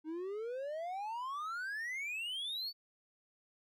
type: exponential sweep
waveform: triangle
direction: up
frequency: 304.2 to 4575 Hz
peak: -36 dBFS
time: 0.04-2.73 s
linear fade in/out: 50 ms
effects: none